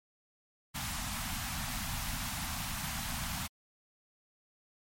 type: band-stop noise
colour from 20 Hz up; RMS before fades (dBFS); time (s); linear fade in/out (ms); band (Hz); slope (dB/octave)
pink; -37; 0.74-3.48; 20; 260 to 690; 48
effects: MP3 64 kbps

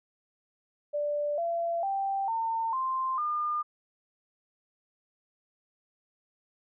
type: tone with pitch steps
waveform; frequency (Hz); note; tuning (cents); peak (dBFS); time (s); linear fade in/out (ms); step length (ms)
sine; 587.3 / 678.5 / 784 / 905.7 / 1046.4 / 1209; D5 / E5 / G5 / A5 / C6 / D6; 0 / +50 / 0 / +50 / 0 / +50; -27; 0.93-3.63; 20; 450
effects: none

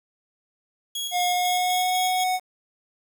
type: tone with tremolo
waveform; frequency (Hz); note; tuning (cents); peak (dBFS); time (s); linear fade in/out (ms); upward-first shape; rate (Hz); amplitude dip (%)
sawtooth; 3322; G#7; 0; -24; 0.95-2.24; 5; square; 4; 40
type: tone with pitch glide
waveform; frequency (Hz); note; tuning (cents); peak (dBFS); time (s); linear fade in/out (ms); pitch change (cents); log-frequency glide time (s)
square; 715 to 738.9; F5 to F#5; +41 to -3; -22; 1.11-2.4; 50; +56; 1.24-2.01
effects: 8-bit

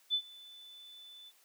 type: tone with ADSR envelope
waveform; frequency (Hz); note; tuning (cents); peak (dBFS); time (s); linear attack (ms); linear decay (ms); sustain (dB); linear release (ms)
sine; 3503; A7; -8; -26; 0.1-1.32; 39; 74; -24; 40
effects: white hiss -66 dBFS RMS until 1.44 s + high-pass 400 Hz 12 dB/octave

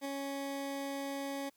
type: tone with ADSR envelope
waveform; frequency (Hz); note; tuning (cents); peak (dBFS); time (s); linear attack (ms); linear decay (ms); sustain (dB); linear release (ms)
20% pulse; 277.2; C#4; 0; -30; 0.01-1.5; 40; 6; -2; 16
effects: white hiss -72 dBFS RMS until 1.56 s

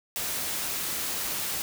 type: noise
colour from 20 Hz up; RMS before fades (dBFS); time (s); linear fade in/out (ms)
white; -31; 0.16-1.62; 0
effects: none

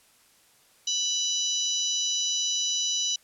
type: harmonic tone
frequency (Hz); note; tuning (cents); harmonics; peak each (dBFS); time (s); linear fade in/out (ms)
987.8; B5; 0; 3 / 4 / 5 / 6 / 7; -30 / -30 / -39 / -28 / -39; 0.87-3.16; 5
effects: white hiss -60 dBFS RMS until 3.23 s + low-pass 12000 Hz 12 dB/octave

